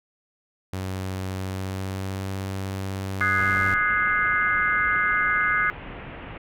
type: tone with pitch glide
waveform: sawtooth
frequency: 94.3 to 96.34 Hz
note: F#2 to G2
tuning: +33 to -30 cents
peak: -24 dBFS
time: 0.73-3.74 s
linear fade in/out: 0 ms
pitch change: +37 cents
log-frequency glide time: 1.31-2.28 s
type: chord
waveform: sine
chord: Ab dominant seventh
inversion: second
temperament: equal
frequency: 1244.5 / 1480 / 1661.2 / 2093 Hz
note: Eb6 / Gb6 / Ab6 / C7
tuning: 0 / 0 / 0 / 0 cents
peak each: -25 dBFS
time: 3.21-5.7 s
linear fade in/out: 0 ms
type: low-pass noise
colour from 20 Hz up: pink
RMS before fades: -38 dBFS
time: 3.38-6.38 s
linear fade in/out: 5 ms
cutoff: 2900 Hz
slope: 48 dB/octave
effects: none